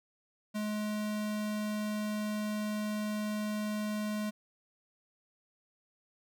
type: tone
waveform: square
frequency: 211.4 Hz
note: G#3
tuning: 31 cents sharp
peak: -33 dBFS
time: 0.54-4.31 s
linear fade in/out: 20 ms
effects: none